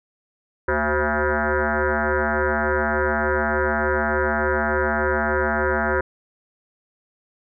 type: tone with frequency modulation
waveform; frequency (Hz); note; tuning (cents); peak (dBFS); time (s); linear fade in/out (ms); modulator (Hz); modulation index
sine; 523.3; C5; 0; -18; 0.68-6.01; 5; 150; 7.9
effects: none